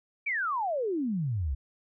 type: exponential sweep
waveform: sine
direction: down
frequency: 2394 to 61.74 Hz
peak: -27 dBFS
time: 0.26-1.55 s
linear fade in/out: 10 ms
effects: none